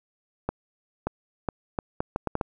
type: accelerating click train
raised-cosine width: 1 ms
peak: -12 dBFS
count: 9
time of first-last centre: 0.49-2.412 s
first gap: 580 ms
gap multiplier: 0.72
effects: none